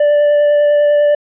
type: tone with vibrato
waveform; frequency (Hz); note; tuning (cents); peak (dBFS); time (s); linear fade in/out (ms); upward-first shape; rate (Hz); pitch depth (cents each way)
triangle; 587.3; D5; 0; -6; 0-1.15; 5; triangle; 10; 11
effects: resampled to 8000 Hz